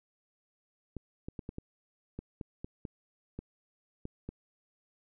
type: clicks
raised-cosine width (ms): 3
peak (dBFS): -26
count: 12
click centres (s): 0.967 / 1.285 / 1.392 / 1.491 / 1.584 / 2.19 / 2.412 / 2.645 / 2.852 / 3.39 / 4.054 / 4.29
effects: none